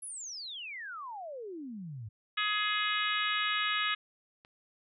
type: exponential sweep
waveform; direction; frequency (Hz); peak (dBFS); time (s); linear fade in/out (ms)
sine; down; 11175 to 100.1; -39; 0.02-2.09; 10
type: harmonic tone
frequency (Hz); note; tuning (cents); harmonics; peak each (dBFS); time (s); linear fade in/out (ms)
420; G#4; +19; 3 / 4 / 5 / 6 / 7 / 8 / 9; -34 / -35 / -36 / -37 / -37 / -38 / -39; 2.37-3.95; 10
type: click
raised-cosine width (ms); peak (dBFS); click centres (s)
0.3; -39; 4.449
effects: none